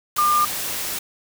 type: tone in noise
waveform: sine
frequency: 1200 Hz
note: D6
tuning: 37 cents sharp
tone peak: -15 dBFS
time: 0.18-0.45 s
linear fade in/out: 5 ms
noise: white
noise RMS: -27 dBFS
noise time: 0.16-0.99 s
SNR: +9 dB
effects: none